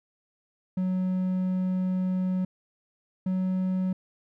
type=tone pair in turn; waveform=triangle; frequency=185 / 186.04 Hz; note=F#3 / F#3; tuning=0 / +10 cents; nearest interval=unison; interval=10 cents; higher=second; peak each=-22 dBFS; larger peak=neither; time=0.77-2.45 / 3.26-3.93 s; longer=first; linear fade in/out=5 ms; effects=none